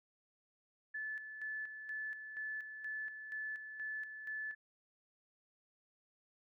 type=tone with tremolo; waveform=sine; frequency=1736 Hz; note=A6; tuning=24 cents flat; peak=-39 dBFS; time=0.94-4.55 s; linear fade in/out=10 ms; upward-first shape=square; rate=2.1 Hz; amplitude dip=55%; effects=none